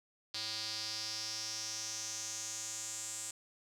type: tone with band-pass filter sweep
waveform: square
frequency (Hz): 110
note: A2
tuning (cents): 0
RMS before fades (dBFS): -41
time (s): 0.34-3.31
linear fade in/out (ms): 5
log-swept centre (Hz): 4500 to 7700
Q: 4.9
effects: none

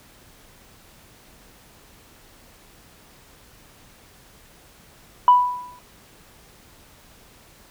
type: tone with exponential decay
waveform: sine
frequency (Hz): 987.8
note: B5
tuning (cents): 0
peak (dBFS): -6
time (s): 5.28-5.79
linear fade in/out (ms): 1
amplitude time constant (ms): 110
effects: tanh soft clip ceiling -4 dBFS + pink hiss -51 dBFS RMS until 7.7 s

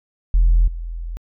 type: tone with level steps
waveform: sine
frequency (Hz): 41.91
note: E1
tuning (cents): +29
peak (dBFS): -9 / -25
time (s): 0.34-1.17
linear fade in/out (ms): 0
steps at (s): 0.67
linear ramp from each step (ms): 10
effects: tanh soft clip ceiling -7 dBFS

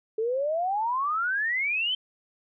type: exponential sweep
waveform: sine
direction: up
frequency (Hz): 429.2 to 3136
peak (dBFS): -24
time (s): 0.18-1.95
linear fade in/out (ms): 5
effects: none

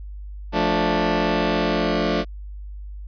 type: chord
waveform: 15% pulse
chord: D minor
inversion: first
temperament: just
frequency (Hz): 176.2 / 220.2 / 293.7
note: F3 / A3 / D4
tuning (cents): +16 / +2 / 0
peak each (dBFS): -17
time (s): 0.52-2.25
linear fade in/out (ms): 50
effects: added 50 Hz sine -32 dBFS peak until 3.07 s + resampled to 11025 Hz

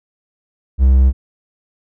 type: tone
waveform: triangle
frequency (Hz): 65.41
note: C2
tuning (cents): 0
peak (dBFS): -5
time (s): 0.78-1.13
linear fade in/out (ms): 50
effects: none

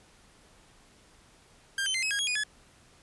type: tone with pitch steps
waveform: sawtooth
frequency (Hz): 1594 / 3074 / 2081 / 2560 / 1638 / 3313 / 2465 / 1703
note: G6 / G7 / C7 / D#7 / G#6 / G#7 / D#7 / G#6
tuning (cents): +28 / -35 / -10 / +49 / -24 / -5 / -17 / +43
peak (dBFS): -24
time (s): 1.78-2.436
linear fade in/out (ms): 2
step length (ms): 82
effects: pink hiss -59 dBFS RMS until 3.02 s + resampled to 24000 Hz

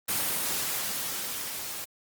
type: noise with level ramp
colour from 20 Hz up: white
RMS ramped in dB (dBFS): -27 to -37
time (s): 0.08-1.85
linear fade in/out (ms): 10
effects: high-pass 80 Hz 12 dB/octave + Opus 24 kbps

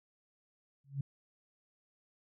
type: tone with exponential growth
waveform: sine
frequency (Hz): 138.59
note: C#3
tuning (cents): 0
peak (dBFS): -29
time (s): 0.84-1.01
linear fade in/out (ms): 5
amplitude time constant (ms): 36
effects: none

